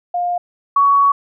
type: tone pair in turn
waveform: sine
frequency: 707 / 1122.3 Hz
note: F5 / C#6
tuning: +21 / +21 cents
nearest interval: minor sixth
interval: 800 cents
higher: second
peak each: -16 / -9 dBFS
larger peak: second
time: 0.14-0.38 / 0.76-1.12 s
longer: second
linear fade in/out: 5 ms
effects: none